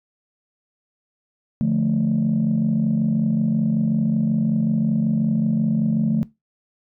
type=chord; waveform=sine; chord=D minor; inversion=none; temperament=equal; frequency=146.83 / 174.61 / 220 Hz; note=D3 / F3 / A3; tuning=0 / 0 / 0 cents; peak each=-22 / -22 / -18 dBFS; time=1.61-6.23 s; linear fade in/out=0 ms; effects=noise-tail reverb RT60 0.2 s tail -20 dB re dry + tanh soft clip ceiling -12 dBFS